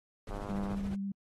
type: noise with tremolo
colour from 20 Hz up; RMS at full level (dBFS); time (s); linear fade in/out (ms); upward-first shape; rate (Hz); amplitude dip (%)
brown; -39; 0.27-0.95; 2; sine; 14; 50
type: click train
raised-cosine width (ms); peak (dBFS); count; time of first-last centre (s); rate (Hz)
1; -28; 45; 0.31-0.746; 101
type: tone with vibrato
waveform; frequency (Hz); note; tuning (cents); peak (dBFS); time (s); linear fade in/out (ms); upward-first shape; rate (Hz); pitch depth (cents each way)
sine; 197.2; G3; +11; -33; 0.49-1.12; 5; square; 11; 10
effects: AAC 32 kbps